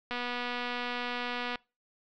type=click train; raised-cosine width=0.3 ms; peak=-19 dBFS; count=354; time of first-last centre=0.11-1.557 s; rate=244 Hz; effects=noise-tail reverb RT60 0.3 s tail -25 dB re dry + low-pass 5000 Hz 12 dB/octave